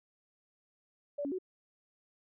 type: tone with pitch steps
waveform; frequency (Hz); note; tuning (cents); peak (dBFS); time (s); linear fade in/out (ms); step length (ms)
sine; 577 / 279.8 / 371.5; D5 / C#4 / F#4; -31 / +16 / +7; -33; 1.18-1.387; 10; 69
effects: none